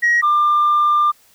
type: tone pair in turn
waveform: sine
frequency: 1896 / 1194.4 Hz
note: A#6 / D6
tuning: +29 / +29 cents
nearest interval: minor sixth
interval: 800 cents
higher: first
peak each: -10 dBFS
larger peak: neither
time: 0.02-0.22 / 0.22-1.12 s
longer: second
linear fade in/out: 20 ms
effects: tanh soft clip ceiling -9 dBFS + white hiss -53 dBFS RMS until 1.34 s